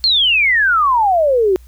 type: exponential sweep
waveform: sine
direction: down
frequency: 4360 to 359.8 Hz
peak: -10 dBFS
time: 0.04-1.56 s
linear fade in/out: 0 ms
effects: added 60 Hz sine -38 dBFS peak until 1.67 s + white hiss -54 dBFS RMS until 1.67 s